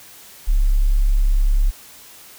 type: tone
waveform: sine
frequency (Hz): 34.65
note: C#1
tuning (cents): 0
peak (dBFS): -12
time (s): 0.47-1.71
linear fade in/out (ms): 20
effects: white hiss -43 dBFS RMS until 2.38 s